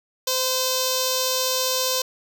5% pulse tone with notch filter, 515 Hz, C5, 28 cents flat, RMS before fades -23 dBFS, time 0.27-2.02 s, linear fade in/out 5 ms, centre 1900 Hz, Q 0.55, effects none

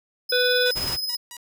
45% pulse tone with tremolo, 5070 Hz, D#8, 32 cents sharp, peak -23 dBFS, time 0.29-1.17 s, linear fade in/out 10 ms, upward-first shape triangle, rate 19 Hz, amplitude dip 60%
harmonic tone, 496.7 Hz, B4, 10 cents sharp, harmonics 1 / 3 / 5 / 7 / 8, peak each -21 / -23 / -33 / -26 / -31 dBFS, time 0.32-0.71 s, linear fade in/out 5 ms
5% pulse tone bursts, 965 Hz, B5, 40 cents flat, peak -25 dBFS, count 4, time 0.66-1.368 s, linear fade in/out 0 ms, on 57 ms, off 160 ms
pink noise, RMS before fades -32 dBFS, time 0.75-0.97 s, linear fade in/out 20 ms
effects none

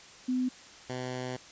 sine / 10% pulse tone pair in turn, 253.6 / 126.8 Hz, B3 / B2, +46 / +46 cents, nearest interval octave, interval 1200 cents, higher first, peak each -26 dBFS, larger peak neither, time 0.28-0.49 / 0.89-1.37 s, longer second, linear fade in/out 10 ms, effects white hiss -51 dBFS RMS until 1.51 s + resampled to 16000 Hz

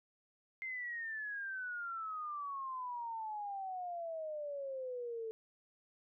sine exponential sweep, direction down, 2100 to 440 Hz, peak -39 dBFS, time 0.62-5.31 s, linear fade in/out 0 ms, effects none

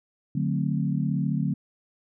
sine chord, D dominant seventh, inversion none, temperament equal with one note detuned, 146.83 / 181.92 / 220 / 261.6 Hz, D3 / F#3 / A3 / C4, 0 / -29 / 0 / 0 cents, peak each -26 / -28 / -30 / -32 dBFS, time 0.35-1.54 s, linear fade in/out 5 ms, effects none

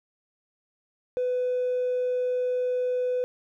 sine tone with hard clipping, 499.8 Hz, B4, 21 cents sharp, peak -24 dBFS, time 1.17-3.24 s, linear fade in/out 0 ms, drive 1 dB, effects none

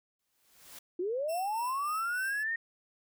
white noise with exponential growth, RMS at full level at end -46 dBFS, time 0.19-0.79 s, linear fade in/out 5 ms, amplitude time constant 130 ms
sine linear sweep, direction up, 338 to 1864.7 Hz, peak -30 dBFS, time 0.99-2.56 s, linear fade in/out 5 ms
5% pulse tone with tremolo, 2690 Hz, E7, 34 cents sharp, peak -32 dBFS, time 1.28-2.44 s, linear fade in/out 20 ms, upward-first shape sine, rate 3.4 Hz, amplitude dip 50%
effects none

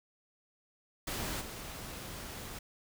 pink noise with level steps, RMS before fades -37 / -44 dBFS, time 1.07-2.59 s, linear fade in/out 5 ms, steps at 1.4 s, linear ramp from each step 20 ms, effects none

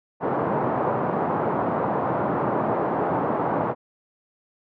white band-pass noise, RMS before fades -24 dBFS, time 0.2-3.75 s, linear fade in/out 50 ms, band 120 to 1000 Hz, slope 24 dB/octave, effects none

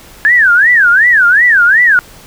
sine tone with vibrato, 1661.2 Hz, G#6, in tune, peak -4 dBFS, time 0.25-1.99 s, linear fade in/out 0 ms, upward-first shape sine, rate 2.7 Hz, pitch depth 300 cents each way, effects pink hiss -37 dBFS RMS until 2.26 s

